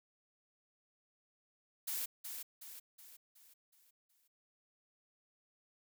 blue noise with echo, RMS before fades -39 dBFS, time 1.87-2.06 s, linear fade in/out 10 ms, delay 370 ms, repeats 6, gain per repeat -6 dB, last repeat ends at 4.28 s, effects none

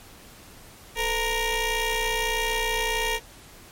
15% pulse ring-modulated tone, 473.6 Hz, A#4, 27 cents sharp, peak -14 dBFS, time 0.95-3.2 s, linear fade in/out 50 ms, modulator 1390 Hz, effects pink hiss -48 dBFS RMS until 3.71 s + MP3 64 kbps

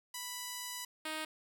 5% pulse tone pair in turn, 987.8 / 312.4 Hz, B5 / D#4, 0 / +7 cents, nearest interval octave + minor sixth, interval 1993 cents, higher first, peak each -28 / -26 dBFS, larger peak second, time 0.14-0.85 / 1.05-1.25 s, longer first, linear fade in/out 5 ms, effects none

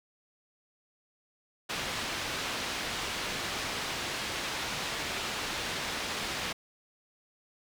white low-pass noise, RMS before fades -35 dBFS, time 1.69-6.53 s, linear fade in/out 10 ms, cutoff 3900 Hz, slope 12 dB/octave, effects none

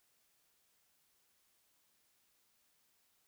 silence, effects white hiss -75 dBFS RMS until 3.27 s

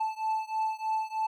triangle beating tone pair, 875 / 878.2 Hz, A5 / A5, -10 / -4 cents, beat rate 3.2 Hz, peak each -29 / -30 dBFS, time 0-1.27 s, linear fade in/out 10 ms, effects none

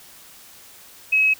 sine tone, 2560 Hz, D#7, 49 cents sharp, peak -14 dBFS, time 1.12-1.34 s, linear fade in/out 10 ms, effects white hiss -46 dBFS RMS until 1.39 s

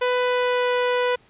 sawtooth tone with pitch glide, 497.4 to 494 Hz, B4 to B4, +12 to 0 cents, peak -15 dBFS, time 0.01-1.16 s, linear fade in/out 10 ms, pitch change -12 cents, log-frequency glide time 0.17-0.71 s, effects pink hiss -56 dBFS RMS until 1.29 s + resampled to 8000 Hz

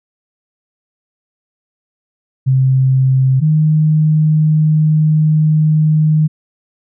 sine tone pair in turn, 132 / 154.7 Hz, C3 / D#3, +16 / -10 cents, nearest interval minor third, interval 274 cents, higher second, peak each -8 dBFS, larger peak neither, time 2.46-3.41 / 3.41-6.28 s, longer second, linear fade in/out 20 ms, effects none

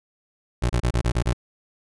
25% pulse tone bursts, 60.1 Hz, B1, 46 cents flat, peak -15 dBFS, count 7, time 0.62-1.332 s, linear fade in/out 10 ms, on 76 ms, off 30 ms, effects resampled to 24000 Hz

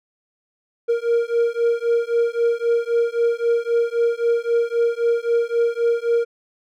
triangle beating tone pair, 466.2 / 470 Hz, A#4 / A#4, 0 / +14 cents, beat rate 3.8 Hz, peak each -18 dBFS, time 0.88-6.25 s, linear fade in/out 20 ms, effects none

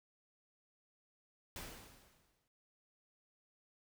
pink noise with exponential decay, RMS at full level -45 dBFS, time 1.56-2.48 s, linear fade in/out 1 ms, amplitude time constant 200 ms, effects none

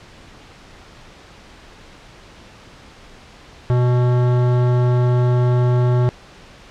sine tone with hard clipping, 123.47 Hz, B2, in tune, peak -15 dBFS, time 3.7-6.09 s, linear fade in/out 0 ms, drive 16 dB, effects pink hiss -43 dBFS RMS until 6.7 s + low-pass 5000 Hz 12 dB/octave

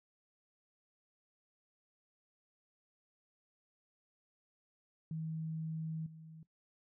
sine tone with level steps, 159.7 Hz, D#3, 45 cents sharp, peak -37 / -50 dBFS, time 5.11-6.43 s, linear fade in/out 2 ms, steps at 6.06 s, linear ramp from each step 5 ms, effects noise-tail reverb RT60 0.1 s tail -17 dB re dry

